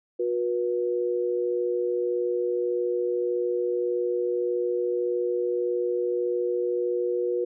sine tone pair together, 362.1 / 483.8 Hz, F#4 / B4, -37 / -36 cents, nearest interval perfect fourth, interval 501 cents, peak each -26 dBFS, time 0.19-7.45 s, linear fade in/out 10 ms, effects none

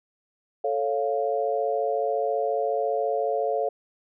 sine chord, A augmented, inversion none, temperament equal, 440 / 554.4 / 698.5 Hz, A4 / C#5 / E#5, 0 / 0 / 0 cents, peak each -27 dBFS, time 0.64-3.69 s, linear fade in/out 5 ms, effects none

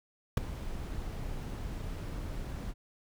brown noise with ADSR envelope, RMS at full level -19 dBFS, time 0.37-2.74 s, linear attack 4 ms, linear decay 9 ms, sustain -19 dB, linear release 44 ms, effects none

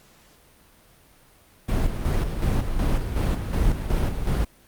brown noise with tremolo, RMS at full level -21 dBFS, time 1.68-4.45 s, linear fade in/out 10 ms, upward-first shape square, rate 2.7 Hz, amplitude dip 50%, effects pink hiss -55 dBFS RMS until 4.67 s + Opus 48 kbps

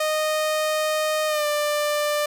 sawtooth tone with pitch glide, 618 to 593.2 Hz, D#5 to D5, -12 to +17 cents, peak -17 dBFS, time 0-2.26 s, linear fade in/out 5 ms, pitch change -71 cents, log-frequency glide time 1.27-1.46 s, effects none

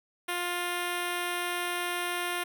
5% pulse tone with notch filter, 352.3 Hz, F4, 15 cents sharp, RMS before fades -32 dBFS, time 0.28-2.44 s, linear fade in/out 10 ms, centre 4600 Hz, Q 1.6, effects none

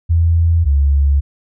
sine tone pair in turn, 83.5 / 70.36 Hz, E2 / C#2, +23 / +26 cents, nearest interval minor third, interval 297 cents, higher first, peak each -9 dBFS, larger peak neither, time 0.09-0.65 / 0.65-1.21 s, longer neither, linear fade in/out 20 ms, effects none

